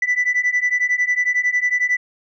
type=beating tone pair; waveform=sine; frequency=1975.5 / 1986.5 Hz; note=B6 / B6; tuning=0 / +10 cents; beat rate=11 Hz; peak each=-18 / -17 dBFS; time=0.02-1.97 s; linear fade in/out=5 ms; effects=tanh soft clip ceiling -12 dBFS